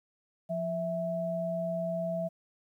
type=tone pair together; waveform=sine; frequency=174.1 / 657.3 Hz; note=F3 / E5; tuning=-5 / -5 cents; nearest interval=octave + major seventh; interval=2300 cents; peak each=-35 / -31 dBFS; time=0.49-2.29 s; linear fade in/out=20 ms; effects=11-bit